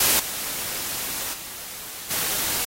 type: noise with level steps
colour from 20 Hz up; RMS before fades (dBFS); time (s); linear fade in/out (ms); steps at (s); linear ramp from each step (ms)
white; -18 / -29 / -36 / -25; 0-2.65; 5; 0.19 / 1.33 / 2.1; 10
effects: AAC 48 kbps